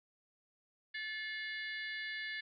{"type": "harmonic tone with a mistuned harmonic", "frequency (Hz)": 580, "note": "D5", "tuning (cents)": -22, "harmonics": [3, 4, 5, 6, 7, 8], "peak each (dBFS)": [-41, -45, -52, -50, -52, -55], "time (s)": [0.94, 2.41], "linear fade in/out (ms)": 10, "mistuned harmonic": 4, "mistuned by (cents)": -130, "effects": []}